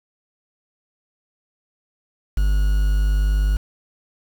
triangle tone with quantisation, 50.2 Hz, G1, 42 cents sharp, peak -13 dBFS, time 2.37-3.57 s, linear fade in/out 5 ms, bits 6, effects none

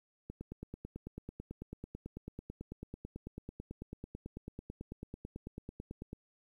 click train, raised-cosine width 3 ms, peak -30 dBFS, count 54, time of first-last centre 0.3-6.131 s, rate 9.09 Hz, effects 11-bit

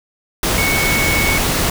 sine tone in noise, 2217 Hz, C#7, in tune, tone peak -17 dBFS, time 0.58-1.38 s, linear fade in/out 2 ms, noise pink, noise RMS -17 dBFS, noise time 0.43-1.7 s, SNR -3 dB, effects none

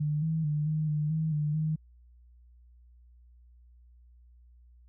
sine tone with pitch steps, 149.8 / 160.1 / 149.6 / 154.9 / 150.5 / 158.4 / 149.7 / 156 Hz, D3 / D#3 / D3 / D#3 / D3 / D#3 / D3 / D#3, +35 / +50 / +32 / -7 / +43 / +31 / +33 / +5 cents, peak -26 dBFS, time 0-1.76 s, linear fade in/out 10 ms, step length 220 ms, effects added 60 Hz sine -54 dBFS peak until 4.88 s

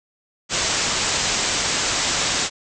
white low-pass noise, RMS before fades -22 dBFS, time 0.49-2.5 s, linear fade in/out 50 ms, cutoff 7900 Hz, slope 96 dB/octave, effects none

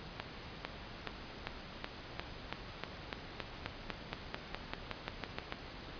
accelerating click train, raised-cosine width 0.3 ms, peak -20 dBFS, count 21, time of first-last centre 0.2-5.524 s, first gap 450 ms, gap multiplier 0.94, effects pink hiss -48 dBFS RMS until 5.99 s + resampled to 11025 Hz

